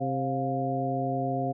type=harmonic tone with a mistuned harmonic; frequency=132.7 Hz; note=C3; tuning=25 cents sharp; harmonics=1 / 2 / 3 / 4 / 5; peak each=-32 / -32 / -36 / -35 / -30 dBFS; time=0-1.53 s; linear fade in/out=20 ms; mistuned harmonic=5; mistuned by=+96 cents; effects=none